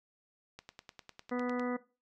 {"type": "click train", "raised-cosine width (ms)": 0.2, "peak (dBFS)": -29, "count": 11, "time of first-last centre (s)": [0.59, 1.596], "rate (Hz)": 9.94}
{"type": "harmonic tone", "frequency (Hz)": 246.9, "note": "B3", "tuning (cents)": 0, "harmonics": [1, 2, 3, 4, 5, 6, 7, 8], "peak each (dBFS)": [-34, -36, -44, -47, -44, -50, -52, -47], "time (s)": [1.31, 1.77], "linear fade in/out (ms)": 10}
{"effects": ["noise-tail reverb RT60 0.3 s tail -17 dB re dry"]}